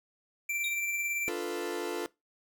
square tone with tremolo, 2349 Hz, D7, in tune, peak -30 dBFS, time 0.49-1.29 s, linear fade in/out 5 ms, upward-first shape triangle, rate 18 Hz, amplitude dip 40%
square tone with exponential decay, 3738 Hz, A#7, 4 cents sharp, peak -32 dBFS, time 0.64-0.82 s, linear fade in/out 2 ms, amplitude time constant 37 ms
40% pulse chord, B half-diminished seventh, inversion first, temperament equal, 293.7 / 349.2 / 440 / 493.9 Hz, D4 / F4 / A4 / B4, 0 / 0 / 0 / 0 cents, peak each -41 / -35 / -36 / -40 dBFS, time 1.28-2.06 s, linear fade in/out 0 ms
effects noise-tail reverb RT60 0.2 s tail -21 dB re dry

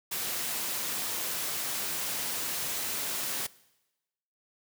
white noise, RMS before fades -33 dBFS, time 0.11-3.47 s, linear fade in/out 10 ms, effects noise-tail reverb RT60 1.0 s tail -21 dB re dry + high-pass 100 Hz 12 dB/octave

